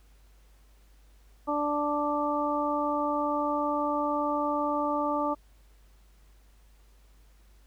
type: harmonic tone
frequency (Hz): 293.7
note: D4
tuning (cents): 0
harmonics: 1 / 2 / 3 / 4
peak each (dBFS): -31 / -31 / -31 / -31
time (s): 1.47-5.35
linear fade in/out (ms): 20
effects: added 50 Hz sine -55 dBFS peak until 7.66 s + pink hiss -66 dBFS RMS until 7.66 s